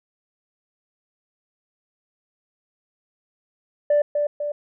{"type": "tone with echo", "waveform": "sine", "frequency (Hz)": 587.3, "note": "D5", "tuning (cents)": 0, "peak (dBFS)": -13, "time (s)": [3.9, 4.02], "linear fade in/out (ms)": 5, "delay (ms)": 250, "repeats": 2, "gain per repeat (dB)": -5, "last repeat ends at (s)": 4.52, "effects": ["tanh soft clip ceiling -12 dBFS"]}